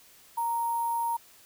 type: tone with sample-and-hold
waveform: sine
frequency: 932.3 Hz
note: A#5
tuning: in tune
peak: -26 dBFS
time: 0.37-1.17 s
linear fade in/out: 10 ms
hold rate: 11025 Hz
effects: white hiss -56 dBFS RMS until 1.45 s